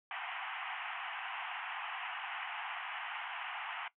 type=band-pass noise; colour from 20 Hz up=pink; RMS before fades=-42 dBFS; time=0.11-3.88 s; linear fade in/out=2 ms; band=720 to 3100 Hz; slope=96 dB/octave; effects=noise-tail reverb RT60 0.1 s tail -17 dB re dry